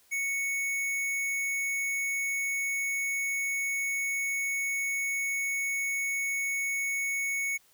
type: tone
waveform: square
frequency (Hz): 2217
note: C#7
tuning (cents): 0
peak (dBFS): -29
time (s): 0.11-7.58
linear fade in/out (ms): 20
effects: white hiss -63 dBFS RMS until 7.73 s